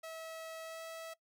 sawtooth tone with pitch glide, 647 to 651.9 Hz, E5 to E5, -32 to -19 cents, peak -40 dBFS, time 0.03-1.14 s, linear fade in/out 10 ms, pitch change +13 cents, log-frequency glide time 0.63-0.83 s, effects noise-tail reverb RT60 0.1 s tail -19 dB re dry

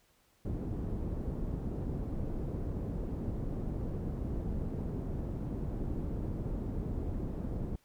pink low-pass noise, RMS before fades -36 dBFS, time 0.45-7.76 s, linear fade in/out 5 ms, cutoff 340 Hz, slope 12 dB/octave, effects pink hiss -69 dBFS RMS until 7.84 s

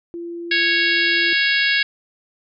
sine tone, 341.6 Hz, F4, 38 cents flat, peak -27 dBFS, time 0.14-1.33 s, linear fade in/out 0 ms
harmonic tone, 553 Hz, C#5, 4 cents flat, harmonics 3 / 4 / 5 / 6 / 7 / 8 / 9, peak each -19 / -21 / -23 / -25 / -26 / -27 / -28 dBFS, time 0.51-1.83 s, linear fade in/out 5 ms
effects none

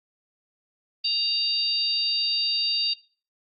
harmonic tone, 932.3 Hz, A#5, in tune, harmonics 3 / 4 / 5, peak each -30 / -29 / -23 dBFS, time 1.04-2.94 s, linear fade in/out 10 ms, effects noise-tail reverb RT60 0.4 s tail -21 dB re dry + Opus 32 kbps

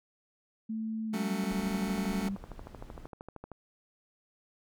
sine tone with pitch glide, 220.9 to 196.8 Hz, A3 to G3, +7 to +7 cents, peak -32 dBFS, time 0.69-2.36 s, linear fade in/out 10 ms, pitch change -200 cents, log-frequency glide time 1.07-1.32 s
sawtooth chord, F# minor, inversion none, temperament just, 185 / 222 / 277.5 Hz, F#3 / A3 / C#4, 0 / +16 / +2 cents, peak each -32 / -33 / -35 dBFS, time 1.13-2.29 s, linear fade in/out 10 ms
click train, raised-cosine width 1 ms, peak -29 dBFS, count 28, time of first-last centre 1.44-3.517 s, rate 13 Hz
brown noise, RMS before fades -47 dBFS, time 1.51-3.07 s, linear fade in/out 0 ms
effects none

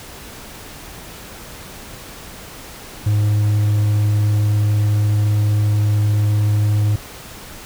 triangle tone, 104.8 Hz, G#2, 16 cents sharp, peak -11 dBFS, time 3.06-6.96 s, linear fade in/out 5 ms, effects pink hiss -36 dBFS RMS until 7.65 s

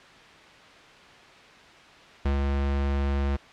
square tone with ADSR envelope, 69.6 Hz, C#2, 8 cents sharp, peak -22 dBFS, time 2.25-3.37 s, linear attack 7 ms, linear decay 110 ms, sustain -2 dB, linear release 14 ms, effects white hiss -49 dBFS RMS until 3.52 s + low-pass 3000 Hz 12 dB/octave

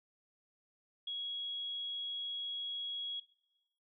sine tone, 3322 Hz, G#7, in tune, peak -37 dBFS, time 1.07-3.2 s, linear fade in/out 5 ms, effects noise-tail reverb RT60 1.0 s tail -18 dB re dry

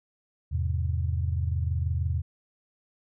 sine chord, E augmented, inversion none, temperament just, 82.41 / 103.01 / 128.76 Hz, E2 / G#2 / B#2, 0 / -14 / -27 cents, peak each -26 / -32 / -32 dBFS, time 0.51-2.22 s, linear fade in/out 20 ms, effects none

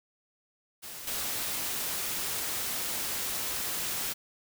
white noise with level steps, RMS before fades -42 / -33 dBFS, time 0.82-4.14 s, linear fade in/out 20 ms, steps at 1.07 s, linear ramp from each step 5 ms, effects none

